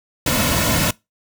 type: noise with comb filter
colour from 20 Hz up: pink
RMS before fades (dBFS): -18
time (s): 0.26-0.91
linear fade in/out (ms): 5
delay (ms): 2.5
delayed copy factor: -0.7
effects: noise-tail reverb RT60 0.2 s tail -22 dB re dry